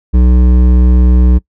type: tone with hard clipping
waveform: triangle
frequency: 61.74 Hz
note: B1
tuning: in tune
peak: -6 dBFS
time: 0.13-1.39 s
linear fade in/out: 20 ms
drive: 15 dB
effects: noise-tail reverb RT60 0.1 s tail -23 dB re dry